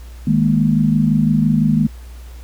sine chord, D# suspended fourth, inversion none, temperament just, 155.56 / 207.4 / 233.3 Hz, D#3 / G#3 / A#3, 0 / -2 / +2 cents, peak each -16 dBFS, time 0.27-1.87 s, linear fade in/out 5 ms, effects added 60 Hz sine -32 dBFS peak until 2.43 s + pink hiss -47 dBFS RMS until 2.43 s

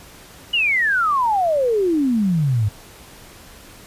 sine exponential sweep, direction down, 2960 to 98.8 Hz, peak -15 dBFS, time 0.53-2.69 s, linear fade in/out 10 ms, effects pink hiss -43 dBFS RMS until 3.86 s + resampled to 32000 Hz

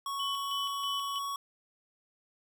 square tone with pitch glide, 1108.7 to 1117.7 Hz, C#6 to C#6, 0 to +14 cents, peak -34 dBFS, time 0.06-1.36 s, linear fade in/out 2 ms, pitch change +14 cents, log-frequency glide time 0.24-0.67 s
sine tone with tremolo, 3000 Hz, F#7, 23 cents sharp, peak -33 dBFS, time 0.19-1.19 s, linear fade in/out 10 ms, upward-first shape square, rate 3.1 Hz, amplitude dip 65%
effects none

